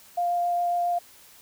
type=tone with vibrato; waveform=sine; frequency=700 Hz; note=F5; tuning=4 cents sharp; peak=-22 dBFS; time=0.17-0.99 s; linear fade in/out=10 ms; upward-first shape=triangle; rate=7.3 Hz; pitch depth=8 cents each way; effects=white hiss -52 dBFS RMS until 1.41 s